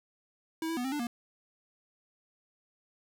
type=tone with pitch steps; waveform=square; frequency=323.3 / 329.1 / 246 / 264.8 / 294.7 / 237.5 Hz; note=E4 / E4 / B3 / C4 / D4 / A#3; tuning=-34 / -3 / -7 / +21 / +6 / +33 cents; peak=-32 dBFS; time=0.62-1.07 s; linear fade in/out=2 ms; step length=75 ms; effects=none